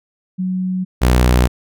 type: tone pair in turn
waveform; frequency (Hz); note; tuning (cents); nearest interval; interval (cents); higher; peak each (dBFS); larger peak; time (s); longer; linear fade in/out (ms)
sine / sawtooth; 185 / 61.74; F#3 / B1; 0 / 0; octave + perfect fifth; 1900; first; -17 / -6; second; 0.38-0.85 / 1.01-1.48; neither; 20
effects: none